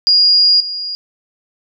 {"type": "tone with level steps", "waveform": "sine", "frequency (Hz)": 4855, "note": "D#8", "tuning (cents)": -43, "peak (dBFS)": [-7, -20], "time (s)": [0.07, 0.95], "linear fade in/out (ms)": 0, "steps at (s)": 0.6, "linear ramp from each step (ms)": 5, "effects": []}